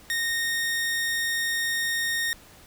sawtooth tone, 1850 Hz, A#6, 14 cents flat, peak -21 dBFS, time 0.1-2.33 s, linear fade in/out 0 ms, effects pink hiss -51 dBFS RMS until 2.66 s

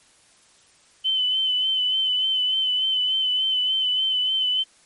sine tone with vibrato, 3042 Hz, F#7, 47 cents sharp, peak -19 dBFS, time 1.04-4.64 s, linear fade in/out 20 ms, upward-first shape sine, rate 3.4 Hz, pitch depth 33 cents each way, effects white hiss -56 dBFS RMS until 4.85 s + MP3 48 kbps

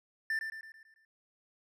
triangle tone with echo, 1779 Hz, A6, 19 cents sharp, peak -28 dBFS, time 0.3-0.39 s, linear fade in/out 2 ms, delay 110 ms, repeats 6, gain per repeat -6 dB, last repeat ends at 1.05 s, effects none

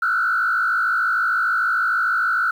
sine tone with frequency modulation, 1422 Hz, F6, 31 cents sharp, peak -16 dBFS, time 0.02-2.51 s, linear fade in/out 5 ms, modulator 53.3 Hz, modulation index 1.8, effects tanh soft clip ceiling -12 dBFS + 8-bit

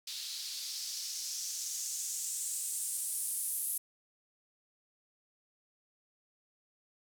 blue noise with band-pass filter sweep, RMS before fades -38 dBFS, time 0.07-3.78 s, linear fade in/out 5 ms, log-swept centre 4000 to 11000 Hz, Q 2.7, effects none

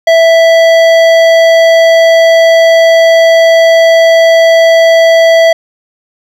sine tone with hard clipping, 659.3 Hz, E5, in tune, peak -4 dBFS, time 0.07-5.53 s, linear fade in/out 5 ms, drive 13 dB, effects none

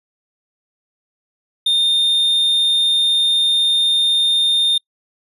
triangle tone, 3638 Hz, A#7, 43 cents flat, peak -11 dBFS, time 1.66-4.78 s, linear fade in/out 5 ms, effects noise-tail reverb RT60 0.1 s tail -26 dB re dry + resampled to 32000 Hz

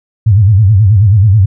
sine tone with vibrato, 102.2 Hz, G#2, 27 cents flat, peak -3 dBFS, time 0.26-1.46 s, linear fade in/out 10 ms, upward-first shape sine, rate 9.3 Hz, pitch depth 180 cents each way, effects none

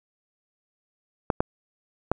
clicks, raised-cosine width 1 ms, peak -7 dBFS, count 3, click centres 1.302 / 1.405 / 2.116 s, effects none

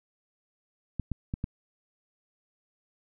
clicks, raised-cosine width 5 ms, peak -18 dBFS, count 4, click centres 0.997 / 1.117 / 1.339 / 1.441 s, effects none

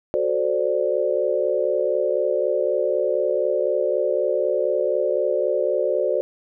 sine chord, D dominant seventh, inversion first, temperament equal, 370 / 440 / 523.3 / 587.3 Hz, F#4 / A4 / C5 / D5, 0 / 0 / 0 / 0 cents, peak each -25 / -26 / -23 / -23 dBFS, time 0.14-6.21 s, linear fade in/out 0 ms, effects none

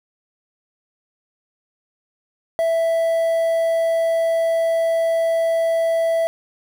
triangle tone with quantisation, 660 Hz, E5, 2 cents sharp, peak -14 dBFS, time 2.59-6.27 s, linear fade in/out 0 ms, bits 7, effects none

